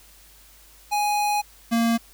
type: tone pair in turn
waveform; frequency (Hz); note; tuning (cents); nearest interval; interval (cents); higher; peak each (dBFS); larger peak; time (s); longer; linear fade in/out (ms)
square; 830.6 / 230.9; G#5 / A#3; 0 / -16; octave + minor seventh; 2216; first; -21 / -19; second; 0.91-1.42 / 1.71-1.98; first; 20
effects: added 50 Hz sine -54 dBFS peak until 2.13 s + white hiss -52 dBFS RMS until 2.13 s